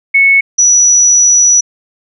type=tone pair in turn; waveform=sine; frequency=2205 / 5887 Hz; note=C#7 / F#8; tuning=-10 / -10 cents; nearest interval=octave + perfect fourth; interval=1700 cents; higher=second; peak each=-4 dBFS; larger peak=neither; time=0.14-0.41 / 0.58-1.61 s; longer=second; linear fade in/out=10 ms; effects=none